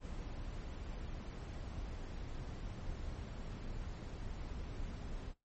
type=noise; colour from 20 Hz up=brown; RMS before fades=-44 dBFS; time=0-5.34 s; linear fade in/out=50 ms; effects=noise-tail reverb RT60 0.2 s tail -18 dB re dry + MP3 32 kbps